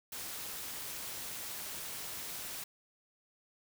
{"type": "noise with amplitude modulation", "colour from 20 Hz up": "white", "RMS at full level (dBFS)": -40, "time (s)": [0.12, 2.64], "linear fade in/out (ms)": 5, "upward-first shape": "sine", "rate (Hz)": 259, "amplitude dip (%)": 50, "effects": []}